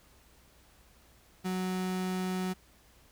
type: tone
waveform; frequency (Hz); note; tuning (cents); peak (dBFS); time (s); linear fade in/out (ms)
35% pulse; 185; F#3; 0; -29; 1.44-2.54; 20
effects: added 60 Hz sine -64 dBFS peak until 3.11 s + pink hiss -62 dBFS RMS until 3.11 s